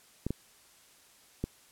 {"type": "clicks", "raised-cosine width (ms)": 3, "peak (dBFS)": -18, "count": 3, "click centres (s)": [0.266, 0.306, 1.44], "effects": ["white hiss -60 dBFS RMS until 1.71 s", "low-pass 12000 Hz 12 dB/octave"]}